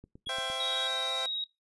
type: click train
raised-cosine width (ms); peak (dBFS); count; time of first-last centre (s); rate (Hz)
3; -36; 5; 0.04-0.5; 8.69
type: tone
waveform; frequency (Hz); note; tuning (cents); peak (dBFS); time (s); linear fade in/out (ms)
triangle; 3322; G#7; 0; -33; 0.26-0.88; 10
type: chord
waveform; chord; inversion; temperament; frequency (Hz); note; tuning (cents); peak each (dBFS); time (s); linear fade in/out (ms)
20% pulse; C major; none; equal with one note detuned; 523.3 / 665.8 / 784; C5 / E5 / G5; 0 / +17 / 0; -34; 0.29-1.26; 2
type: tone with vibrato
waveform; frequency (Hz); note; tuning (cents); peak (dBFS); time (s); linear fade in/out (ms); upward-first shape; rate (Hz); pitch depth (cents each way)
sine; 3797; A#7; +31; -31; 0.6-1.44; 2; sine; 20; 15
effects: noise-tail reverb RT60 0.2 s tail -21 dB re dry + resampled to 24000 Hz